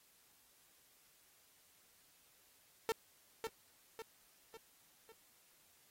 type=tone with echo; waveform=sawtooth; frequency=450 Hz; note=A4; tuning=39 cents sharp; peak=-29 dBFS; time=2.89-2.92 s; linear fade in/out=0 ms; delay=550 ms; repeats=4; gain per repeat=-6 dB; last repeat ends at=5.12 s; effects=white hiss -69 dBFS RMS until 5.9 s + AAC 48 kbps